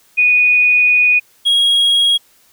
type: tone pair in turn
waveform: sine / triangle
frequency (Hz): 2472 / 3293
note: D#7 / G#7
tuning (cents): -12 / -15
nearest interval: perfect fourth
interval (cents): 497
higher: second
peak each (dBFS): -8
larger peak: neither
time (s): 0.17-1.2 / 1.45-2.18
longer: first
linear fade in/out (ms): 20
effects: white hiss -52 dBFS RMS until 2.52 s